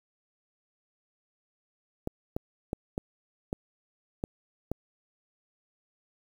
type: clicks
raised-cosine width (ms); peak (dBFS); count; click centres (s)
2; -17; 7; 2.074 / 2.365 / 2.731 / 2.979 / 3.529 / 4.239 / 4.716
effects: 8-bit